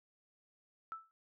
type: tone with exponential decay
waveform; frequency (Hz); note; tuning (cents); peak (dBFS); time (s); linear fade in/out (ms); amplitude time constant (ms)
sine; 1318.5; E6; 0; -37; 0.92-1.11; 0; 41
effects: noise-tail reverb RT60 0.1 s tail -26 dB re dry